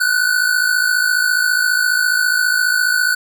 square tone pair together, 1462 / 1516.7 Hz, F#6 / F#6, -21 / +42 cents, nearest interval minor second, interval 63 cents, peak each -17 dBFS, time 0-3.15 s, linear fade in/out 10 ms, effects none

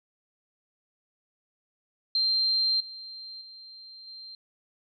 sine tone with level steps, 4158 Hz, C8, 12 cents flat, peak -22 / -39 / -44 / -41 dBFS, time 2.15-4.35 s, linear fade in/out 2 ms, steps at 2.8 / 3.41 / 4.07 s, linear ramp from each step 5 ms, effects none

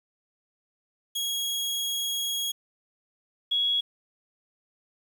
sawtooth / sine tone pair in turn, 3308 / 3337 Hz, G#7 / G#7, -8 / +8 cents, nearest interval unison, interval 16 cents, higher second, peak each -24 / -22 dBFS, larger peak second, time 1.15-2.52 / 3.51-3.81 s, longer first, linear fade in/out 10 ms, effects 9-bit

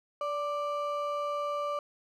triangle ring-modulated tone, 880 Hz, A5, in tune, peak -25 dBFS, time 0.21-1.79 s, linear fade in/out 2 ms, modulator 299 Hz, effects none

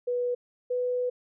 sine tone pair in turn, 490 / 496 Hz, B4 / B4, -14 / +7 cents, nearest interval unison, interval 21 cents, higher second, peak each -25 dBFS, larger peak neither, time 0.07-0.35 / 0.7-1.1 s, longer second, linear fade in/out 10 ms, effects none

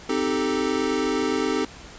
square chord, A half-diminished seventh, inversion first, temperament equal, 261.6 / 311.1 / 392 / 440 Hz, C4 / Eb4 / G4 / A4, 0 / 0 / 0 / 0 cents, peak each -28 dBFS, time 0.09-1.65 s, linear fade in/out 5 ms, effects pink hiss -43 dBFS RMS until 1.98 s + resampled to 16000 Hz

